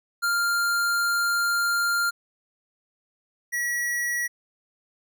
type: tone pair in turn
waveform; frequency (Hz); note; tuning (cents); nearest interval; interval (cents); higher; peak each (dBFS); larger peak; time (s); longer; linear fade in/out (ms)
square; 1396.9 / 1926.9; F6 / B6; 0 / -43; tritone; 557; second; -22 / -25; first; 0.22-2.11 / 3.52-4.28; first; 20
effects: none